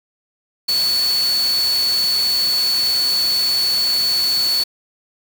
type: tone in noise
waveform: sine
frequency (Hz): 4435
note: C#8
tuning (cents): 0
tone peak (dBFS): -15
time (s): 0.68-4.64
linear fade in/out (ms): 10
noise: white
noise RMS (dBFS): -27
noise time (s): 0.68-4.64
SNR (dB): +9
effects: none